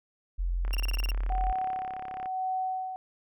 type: tone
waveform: sine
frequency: 43.73 Hz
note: F1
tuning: 3 cents sharp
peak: -26 dBFS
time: 0.38-1.53 s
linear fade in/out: 20 ms
type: click train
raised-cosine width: 0.5 ms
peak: -27 dBFS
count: 56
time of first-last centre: 0.65-2.258 s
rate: 34.2 Hz
type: tone bursts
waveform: 30% pulse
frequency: 2768 Hz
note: F7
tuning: 16 cents flat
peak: -29 dBFS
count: 8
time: 0.73-1.107 s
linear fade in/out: 2 ms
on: 20 ms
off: 31 ms
type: tone with tremolo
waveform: sine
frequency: 750 Hz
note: F#5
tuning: 23 cents sharp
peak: -27 dBFS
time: 1.3-2.96 s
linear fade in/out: 0 ms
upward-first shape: sine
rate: 1 Hz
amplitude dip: 65%
effects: none